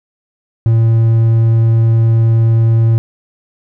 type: tone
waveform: triangle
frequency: 113.7 Hz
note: A#2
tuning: 43 cents flat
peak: -5 dBFS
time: 0.66-2.98 s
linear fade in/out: 0 ms
effects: none